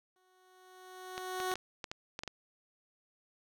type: tone with exponential growth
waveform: 15% pulse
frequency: 370 Hz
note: F#4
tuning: in tune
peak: -25 dBFS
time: 0.16-1.54 s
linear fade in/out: 1 ms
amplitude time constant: 300 ms
type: clicks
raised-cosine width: 0.2 ms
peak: -22 dBFS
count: 9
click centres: 1.179 / 1.402 / 1.516 / 1.556 / 1.842 / 1.915 / 2.191 / 2.235 / 2.277 s
effects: none